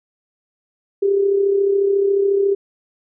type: tone with amplitude modulation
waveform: sine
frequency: 396.9 Hz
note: G4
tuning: 22 cents sharp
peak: -11 dBFS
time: 1.02-2.55 s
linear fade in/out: 10 ms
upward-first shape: sine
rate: 34.1 Hz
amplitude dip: 50%
effects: none